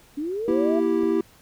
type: linear sweep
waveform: sine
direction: up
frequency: 277.2 to 687 Hz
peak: -25 dBFS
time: 0.17-0.8 s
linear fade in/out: 10 ms
type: chord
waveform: triangle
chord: E diminished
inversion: second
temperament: equal with one note detuned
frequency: 237.6 / 329.6 / 392 Hz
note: Bb3 / E4 / G4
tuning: +33 / 0 / 0 cents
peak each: -25 / -20 / -21 dBFS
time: 0.48-1.21 s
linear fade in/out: 2 ms
type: clicks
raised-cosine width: 2 ms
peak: -26 dBFS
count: 2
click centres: 0.508 / 1.034 s
effects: pink hiss -54 dBFS RMS until 1.41 s